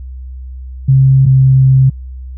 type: tone pair in turn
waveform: sine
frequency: 133.8 / 132.49 Hz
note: C3 / C3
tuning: +39 / +22 cents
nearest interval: unison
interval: 17 cents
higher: first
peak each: -4 dBFS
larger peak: neither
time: 0.88-1.26 / 1.26-1.9 s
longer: second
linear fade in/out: 10 ms
effects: added 64 Hz sine -24 dBFS peak until 2.37 s